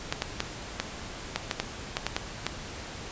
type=clicks; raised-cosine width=0.2 ms; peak=-9 dBFS; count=11; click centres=0.125 / 0.221 / 0.404 / 0.8 / 1.36 / 1.512 / 1.6 / 1.969 / 2.066 / 2.165 / 2.466 s; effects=pink hiss -40 dBFS RMS until 3.11 s + resampled to 16000 Hz